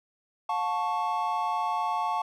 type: chord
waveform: triangle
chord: F augmented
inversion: none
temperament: equal with one note detuned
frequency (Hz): 716 / 880 / 1108.7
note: F5 / A5 / C#6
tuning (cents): +43 / 0 / 0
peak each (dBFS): -30 / -27 / -29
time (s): 0.49-2.22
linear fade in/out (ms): 5
effects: none